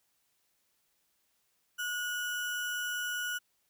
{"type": "tone with sample-and-hold", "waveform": "sine", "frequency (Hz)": 1455, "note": "F#6", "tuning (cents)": -29, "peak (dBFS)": -32, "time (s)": [1.78, 3.39], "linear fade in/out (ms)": 20, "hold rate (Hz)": 4410, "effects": ["white hiss -75 dBFS RMS until 3.69 s"]}